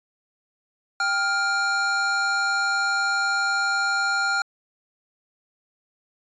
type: tone pair together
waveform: square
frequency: 788 / 1404 Hz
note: G5 / F6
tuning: +9 / +9 cents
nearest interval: minor seventh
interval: 1000 cents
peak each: -29 / -22 dBFS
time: 1-4.42 s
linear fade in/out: 2 ms
effects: resampled to 16000 Hz